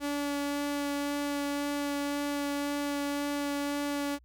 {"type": "tone with vibrato", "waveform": "sawtooth", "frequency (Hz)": 286.6, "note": "D4", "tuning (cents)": -42, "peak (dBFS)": -26, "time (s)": [0, 4.19], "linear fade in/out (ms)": 50, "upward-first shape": "sine", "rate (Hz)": 1.9, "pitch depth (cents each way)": 9, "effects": ["added 60 Hz sine -57 dBFS peak until 4.24 s"]}